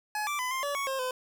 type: tone with pitch steps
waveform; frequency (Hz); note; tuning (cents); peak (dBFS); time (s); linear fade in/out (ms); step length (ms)
25% pulse; 846 / 1171 / 1007 / 1052 / 572 / 1112 / 534 / 509; G#5 / D6 / B5 / C6 / D5 / C#6 / C5 / C5; +32 / -5 / +33 / +9 / -46 / +5 / +35 / -48; -26; 0.15-1.11; 2; 120
effects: 9-bit